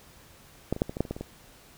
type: clicks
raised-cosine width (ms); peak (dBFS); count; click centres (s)
2; -12 / -22 / -9 / -21 / -20 / -10 / -26 / -17 / -24 / -20; 10; 0.726 / 0.764 / 0.819 / 0.895 / 0.969 / 1.006 / 1.052 / 1.11 / 1.165 / 1.21
effects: pink hiss -54 dBFS RMS until 1.77 s